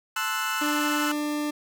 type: chord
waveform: 30% pulse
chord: F# half-diminished seventh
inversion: first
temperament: equal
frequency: 880 / 1046.5 / 1318.5 / 1480 Hz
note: A5 / C6 / E6 / F#6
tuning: 0 / 0 / 0 / 0 cents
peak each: -32 / -32 / -27 / -27 dBFS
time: 0.16-1.12 s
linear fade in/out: 5 ms
type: tone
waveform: 40% pulse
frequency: 297.2 Hz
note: D4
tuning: 21 cents sharp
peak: -25 dBFS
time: 0.61-1.51 s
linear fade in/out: 10 ms
effects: none